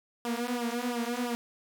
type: tone with flanger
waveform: sawtooth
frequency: 240 Hz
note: B3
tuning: 49 cents flat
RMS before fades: -32 dBFS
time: 0.25-1.35 s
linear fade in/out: 0 ms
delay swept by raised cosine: 0.46 to 5.26 ms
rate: 2.9 Hz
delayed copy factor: -1
effects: none